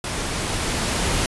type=noise with level ramp; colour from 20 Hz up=pink; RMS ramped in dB=-27 to -21 dBFS; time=0.04-1.26 s; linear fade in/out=2 ms; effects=resampled to 24000 Hz